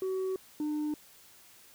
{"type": "tone pair in turn", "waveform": "sine", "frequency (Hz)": [377.2, 301], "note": ["F#4", "D4"], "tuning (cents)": [33, 43], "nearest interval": "major third", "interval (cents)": 390, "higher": "first", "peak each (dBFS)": -27, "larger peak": "neither", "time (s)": [[0.02, 0.36], [0.6, 0.94]], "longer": "neither", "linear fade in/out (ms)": 2, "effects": ["tanh soft clip ceiling -29 dBFS", "white hiss -57 dBFS RMS until 1.74 s"]}